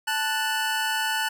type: tone pair together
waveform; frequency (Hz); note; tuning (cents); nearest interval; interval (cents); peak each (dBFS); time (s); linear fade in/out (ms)
25% pulse; 880 / 1480; A5 / F#6; 0 / 0; major sixth; 900; -23; 0.07-1.29; 10
effects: none